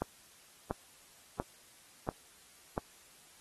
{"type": "click train", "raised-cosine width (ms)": 1, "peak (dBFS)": -19, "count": 5, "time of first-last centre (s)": [0.02, 2.779], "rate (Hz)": 1.45, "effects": ["white hiss -60 dBFS RMS until 3.4 s", "AAC 32 kbps"]}